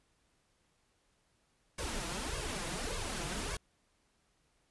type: noise with flanger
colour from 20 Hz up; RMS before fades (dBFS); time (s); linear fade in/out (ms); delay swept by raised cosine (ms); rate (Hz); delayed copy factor
pink; -38; 1.78-3.57; 5; 1.8 to 6; 1.7; +1
effects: pink hiss -74 dBFS RMS until 4.7 s + resampled to 24000 Hz